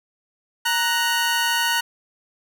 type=tone pair together; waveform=20% pulse; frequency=932.3 / 1479.9 Hz; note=A#5 / F#6; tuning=0 / 0 cents; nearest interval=minor sixth; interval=800 cents; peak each=-17 dBFS; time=0.65-1.81 s; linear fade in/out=10 ms; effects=none